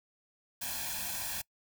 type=noise with comb filter; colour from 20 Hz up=white; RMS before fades=-37 dBFS; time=0.61-1.42 s; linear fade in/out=10 ms; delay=1.2 ms; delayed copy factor=+0.85; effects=noise-tail reverb RT60 0.1 s tail -24 dB re dry